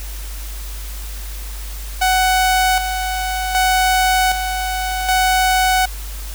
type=tone with tremolo; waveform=sawtooth; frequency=746 Hz; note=F#5; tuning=14 cents sharp; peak=-9 dBFS; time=2.01-5.86 s; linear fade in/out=10 ms; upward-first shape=square; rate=0.65 Hz; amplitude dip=55%; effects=added 50 Hz sine -26 dBFS peak until 6.34 s + white hiss -35 dBFS RMS until 6.34 s